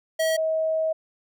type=tone pair in turn; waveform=square / sine; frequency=642 / 637.6 Hz; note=E5 / D#5; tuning=-46 / +42 cents; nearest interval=unison; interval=12 cents; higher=first; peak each=-21 dBFS; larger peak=neither; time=0.19-0.37 / 0.37-0.93 s; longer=second; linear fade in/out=10 ms; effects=none